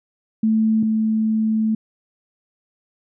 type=tone pair in turn; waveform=sine; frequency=220 / 219.2 Hz; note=A3 / A3; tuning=0 / -6 cents; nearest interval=unison; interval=6 cents; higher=first; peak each=-14 / -16 dBFS; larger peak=first; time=0.43-0.83 / 0.83-1.75 s; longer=second; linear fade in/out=5 ms; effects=none